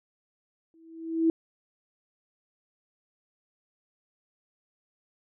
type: tone with exponential growth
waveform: sine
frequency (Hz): 326.6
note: E4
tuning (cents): -16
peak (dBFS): -17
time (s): 0.74-1.3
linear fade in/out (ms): 1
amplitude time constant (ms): 120
effects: none